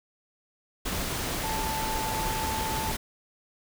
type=tone in noise; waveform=sine; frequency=880 Hz; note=A5; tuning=in tune; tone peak=-31 dBFS; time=1.43-2.92 s; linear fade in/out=10 ms; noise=pink; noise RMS=-31 dBFS; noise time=0.85-2.97 s; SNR=-3 dB; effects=none